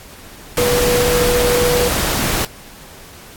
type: tone in noise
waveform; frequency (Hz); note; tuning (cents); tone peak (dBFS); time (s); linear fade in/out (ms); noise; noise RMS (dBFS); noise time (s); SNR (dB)
sine; 488.3; B4; -20; -14; 0.58-1.88; 2; pink; -18; 0.57-2.45; +1
effects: pink hiss -39 dBFS RMS until 3.36 s + AAC 64 kbps